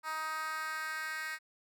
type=tone with high-pass filter sweep; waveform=10% pulse; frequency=313.9 Hz; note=D#4; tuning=15 cents sharp; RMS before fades=-38 dBFS; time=0.03-1.39 s; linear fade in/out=50 ms; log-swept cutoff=1100 to 1800 Hz; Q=2.8; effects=none